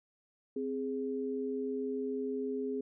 sine tone pair together, 261.4 / 415 Hz, C4 / G#4, -1 / -1 cents, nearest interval minor sixth, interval 800 cents, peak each -36 / -35 dBFS, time 0.56-2.81 s, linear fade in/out 5 ms, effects none

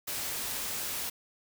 white noise, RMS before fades -35 dBFS, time 0.07-1.1 s, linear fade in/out 10 ms, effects none

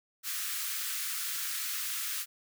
white high-pass noise, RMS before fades -35 dBFS, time 0.23-2.26 s, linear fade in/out 50 ms, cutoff 1200 Hz, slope 48 dB/octave, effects none

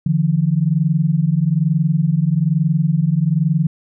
sine tone pair together, 148.5 / 169.63 Hz, D3 / E3, +20 / +50 cents, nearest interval major second, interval 230 cents, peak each -16 dBFS, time 0.06-3.67 s, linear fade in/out 5 ms, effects none

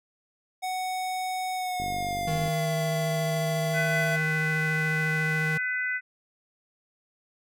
square tone with pitch glide, 743 to 669.6 Hz, F#5 to E5, +7 to +27 cents, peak -29 dBFS, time 0.62-4.17 s, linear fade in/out 20 ms, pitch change -180 cents, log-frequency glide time 1.54-2.74 s
click train, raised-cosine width 3 ms, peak -25 dBFS, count 34, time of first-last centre 1.8-2.479 s, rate 48.6 Hz
square tone with vibrato, 156.6 Hz, D#3, 11 cents sharp, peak -28 dBFS, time 2.27-5.58 s, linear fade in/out 10 ms, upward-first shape sine, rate 14 Hz, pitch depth 11 cents each way
harmonic tone, 501 Hz, B4, 25 cents sharp, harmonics 3 / 4 / 5, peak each -29 / -29 / -40 dBFS, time 3.73-6.01 s, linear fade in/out 50 ms
effects none

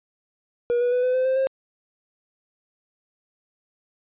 triangle tone with pitch steps, 479.7 / 488.1 / 496.6 / 505.3 / 514.1 / 523.1 / 532.3 Hz, A#4 / B4 / B4 / B4 / C5 / C5 / C5, +50 / -20 / +9 / +40 / -31 / -1 / +30 cents, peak -16 dBFS, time 0.7-1.47 s, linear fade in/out 0 ms, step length 110 ms, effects tanh soft clip ceiling -12 dBFS + resampled to 8000 Hz

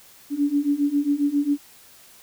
sine beating tone pair, 283.3 / 290.7 Hz, C#4 / D4, +38 / -18 cents, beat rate 7.4 Hz, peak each -23 / -21 dBFS, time 0.3-1.58 s, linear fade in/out 50 ms, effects white hiss -50 dBFS RMS until 2.22 s

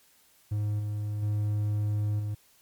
triangle tone with level steps, 104.7 Hz, G#2, 15 cents sharp, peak -24 / -27 / -23 / -27 dBFS, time 0.51-2.35 s, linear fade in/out 10 ms, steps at 0.79 / 1.22 / 2.19 s, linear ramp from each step 10 ms, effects white hiss -62 dBFS RMS until 2.61 s + MP3 96 kbps

